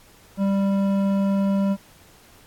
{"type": "tone with hard clipping", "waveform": "sine", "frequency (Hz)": 196.8, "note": "G3", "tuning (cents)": 7, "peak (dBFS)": -20, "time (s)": [0.37, 1.77], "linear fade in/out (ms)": 50, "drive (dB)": 10, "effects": ["pink hiss -52 dBFS RMS until 2.46 s", "AAC 64 kbps"]}